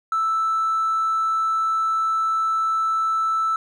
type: tone with hard clipping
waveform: sine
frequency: 1318.5 Hz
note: E6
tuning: in tune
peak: -19 dBFS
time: 0.12-3.56 s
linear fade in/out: 2 ms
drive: 1 dB
effects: none